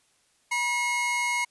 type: tone pair together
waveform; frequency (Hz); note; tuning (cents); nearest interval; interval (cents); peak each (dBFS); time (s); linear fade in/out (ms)
45% pulse; 964 / 2164; B5 / C#7; -42 / -42; octave + major second; 1400; -29 / -26; 0.51-1.45; 10
effects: white hiss -66 dBFS RMS until 1.5 s + resampled to 24000 Hz